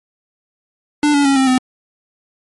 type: tone with pitch steps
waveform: square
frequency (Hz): 295.5 / 285.1 / 275.1 / 265.4 / 256.1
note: D4 / C#4 / C#4 / C4 / C4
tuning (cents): +11 / +49 / -13 / +25 / -37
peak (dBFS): -11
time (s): 1.03-1.58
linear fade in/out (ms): 2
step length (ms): 110
effects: MP3 48 kbps